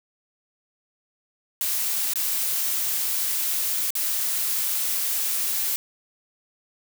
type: noise with dropouts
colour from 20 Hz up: blue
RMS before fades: -25 dBFS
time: 1.61-5.76 s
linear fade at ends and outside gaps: 0 ms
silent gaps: 2.135-2.157 / 3.905-3.953 s
effects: none